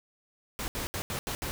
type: noise bursts at uneven times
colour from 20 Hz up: pink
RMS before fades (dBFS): -34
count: 6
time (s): 0.59-0.68 / 0.75-0.87 / 0.94-1.02 / 1.1-1.19 / 1.27-1.35 / 1.42-1.51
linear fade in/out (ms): 0
effects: none